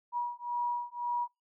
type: beating tone pair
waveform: sine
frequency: 962 / 963.9 Hz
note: B5 / B5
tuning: -46 / -42 cents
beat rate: 1.9 Hz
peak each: -34 / -34 dBFS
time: 0.12-1.28 s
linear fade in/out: 50 ms
effects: noise-tail reverb RT60 0.2 s tail -25 dB re dry